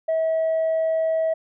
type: tone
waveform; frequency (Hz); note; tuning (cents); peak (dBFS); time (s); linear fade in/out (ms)
sine; 645; E5; -38; -17; 0.08-1.34; 10
effects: tanh soft clip ceiling -17 dBFS